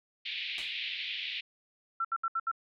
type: band-pass noise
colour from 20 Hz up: pink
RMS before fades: -37 dBFS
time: 0.25-1.41 s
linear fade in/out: 10 ms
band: 2200 to 3900 Hz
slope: 48 dB/octave
type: noise with exponential decay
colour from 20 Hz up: white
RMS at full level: -40 dBFS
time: 0.58-0.77 s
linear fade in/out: 2 ms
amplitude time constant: 41 ms
type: tone bursts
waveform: sine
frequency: 1348 Hz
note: E6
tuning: 38 cents sharp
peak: -28 dBFS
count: 5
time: 2-2.515 s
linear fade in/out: 5 ms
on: 47 ms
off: 70 ms
effects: low-pass 7000 Hz 12 dB/octave

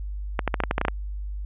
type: clicks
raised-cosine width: 0.5 ms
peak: -7 dBFS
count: 10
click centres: 0.392 / 0.477 / 0.542 / 0.603 / 0.637 / 0.711 / 0.781 / 0.814 / 0.851 / 0.883 s
effects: added 50 Hz sine -29 dBFS peak until 1.45 s + resampled to 8000 Hz

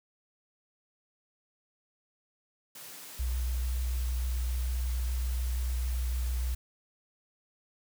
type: high-pass noise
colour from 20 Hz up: white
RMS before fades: -46 dBFS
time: 2.75-6.55 s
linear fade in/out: 5 ms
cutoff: 110 Hz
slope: 48 dB/octave
type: tone with vibrato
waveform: sine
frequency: 61.8 Hz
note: B1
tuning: 2 cents sharp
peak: -28 dBFS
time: 3.19-6.55 s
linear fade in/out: 10 ms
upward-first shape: triangle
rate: 6.8 Hz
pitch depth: 19 cents each way
effects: none

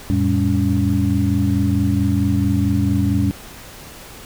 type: tone cluster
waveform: sine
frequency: 88.1 / 112.6 / 199.7 / 281.9 Hz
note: F2 / A2 / G3 / C#4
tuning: +16 / +40 / +32 / +29 cents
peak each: -20 dBFS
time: 0.1-3.31 s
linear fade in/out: 0 ms
effects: pink hiss -38 dBFS RMS until 4.25 s

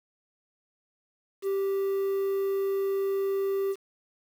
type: tone with quantisation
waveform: triangle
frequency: 391.3 Hz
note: G4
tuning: 3 cents flat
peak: -23 dBFS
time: 1.42-3.76 s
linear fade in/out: 50 ms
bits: 8
effects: none

